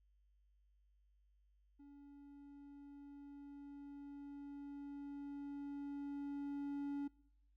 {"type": "tone with level ramp", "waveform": "triangle", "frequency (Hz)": 283.6, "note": "C#4", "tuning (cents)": 40, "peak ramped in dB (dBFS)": [-55, -37], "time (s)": [1.79, 7.08], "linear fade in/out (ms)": 10, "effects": ["noise-tail reverb RT60 0.8 s tail -24 dB re dry", "added 50 Hz sine -70 dBFS peak until 7.56 s"]}